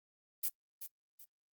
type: noise with echo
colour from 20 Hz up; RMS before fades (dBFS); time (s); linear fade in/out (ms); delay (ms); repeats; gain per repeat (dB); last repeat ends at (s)
violet; -34; 0.43-0.49; 10; 380; 2; -10; 1.25
effects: noise-tail reverb RT60 0.1 s tail -24 dB re dry + Opus 24 kbps